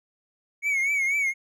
triangle tone with vibrato, 2217 Hz, C#7, in tune, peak -20 dBFS, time 0.62-1.34 s, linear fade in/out 50 ms, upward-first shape triangle, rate 4.1 Hz, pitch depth 93 cents each way, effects none

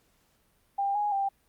sine tone with pitch steps, 796 / 829 / 789 Hz, G5 / G#5 / G5, +26 / -3 / +11 cents, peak -25 dBFS, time 0.78-1.29 s, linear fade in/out 10 ms, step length 170 ms, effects pink hiss -68 dBFS RMS until 1.48 s + Opus 48 kbps

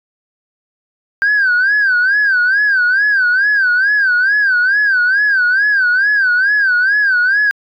sine tone with vibrato, 1568 Hz, G6, in tune, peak -8 dBFS, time 1.22-7.51 s, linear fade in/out 0 ms, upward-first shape sine, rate 2.3 Hz, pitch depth 140 cents each way, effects tanh soft clip ceiling -7 dBFS

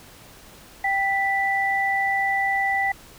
sine tone pair together, 784 / 1975.5 Hz, G5 / B6, 0 / 0 cents, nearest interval octave + major third, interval 1600 cents, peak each -23 / -22 dBFS, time 0.84-2.92 s, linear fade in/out 5 ms, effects pink hiss -47 dBFS RMS until 3.18 s

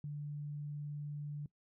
sine tone, 146.83 Hz, D3, in tune, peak -39 dBFS, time 0.04-1.46 s, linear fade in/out 2 ms, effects noise-tail reverb RT60 0.1 s tail -20 dB re dry

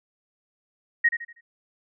sine tone with echo, 1877 Hz, A#6, 11 cents sharp, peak -15 dBFS, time 1.04-1.09 s, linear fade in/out 10 ms, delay 80 ms, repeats 4, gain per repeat -9 dB, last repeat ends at 1.41 s, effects none

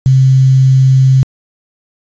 sine tone with quantisation, 132 Hz, C3, 16 cents sharp, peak -4 dBFS, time 0.06-1.23 s, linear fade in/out 0 ms, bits 5, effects resampled to 16000 Hz

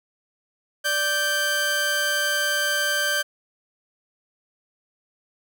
sawtooth tone pair together, 587.3 / 1562.5 Hz, D5 / G6, 0 / -6 cents, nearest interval octave + perfect fourth, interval 1694 cents, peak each -25 / -18 dBFS, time 0.84-3.23 s, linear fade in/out 20 ms, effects none

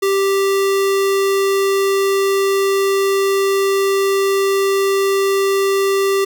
square tone, 392 Hz, G4, in tune, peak -14 dBFS, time 0.02-6.25 s, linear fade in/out 10 ms, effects none

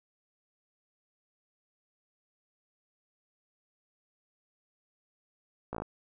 slowing click train, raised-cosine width 1 ms, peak -22 dBFS, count 6, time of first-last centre 5.73-5.82 s, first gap 17 ms, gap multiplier 1.03, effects none

